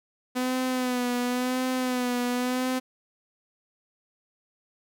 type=tone with vibrato; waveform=sawtooth; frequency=250.7 Hz; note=B3; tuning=26 cents sharp; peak=-21 dBFS; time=0.35-2.8 s; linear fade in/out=20 ms; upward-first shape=sine; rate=0.94 Hz; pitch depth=42 cents each way; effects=none